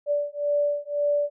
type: beating tone pair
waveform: sine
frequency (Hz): 581 / 582.9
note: D5 / D5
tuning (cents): -19 / -13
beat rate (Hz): 1.9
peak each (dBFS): -25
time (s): 0.06-1.3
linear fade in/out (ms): 50
effects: none